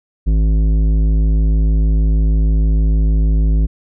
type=tone with tanh clipping; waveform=triangle; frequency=53.2 Hz; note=G#1; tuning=42 cents sharp; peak=-12 dBFS; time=0.26-3.67 s; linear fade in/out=20 ms; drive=16 dB; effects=none